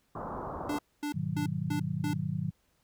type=low-pass noise; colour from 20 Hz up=white; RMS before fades=-38 dBFS; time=0.15-0.79 s; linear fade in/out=5 ms; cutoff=1200 Hz; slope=48 dB/octave
type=tone bursts; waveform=square; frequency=293.7 Hz; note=D4; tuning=in tune; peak=-32 dBFS; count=5; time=0.69-2.135 s; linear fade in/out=5 ms; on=97 ms; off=240 ms
type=chord; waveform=sine; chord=G# minor seventh; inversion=none; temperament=just; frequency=103.83 / 124.59 / 155.74 / 186.89 Hz; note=G#2 / B2 / D#3 / F#3; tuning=0 / +16 / +2 / +18 cents; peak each=-38 / -38 / -33 / -36 dBFS; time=1.14-2.51 s; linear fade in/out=10 ms
effects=pink hiss -72 dBFS RMS until 2.83 s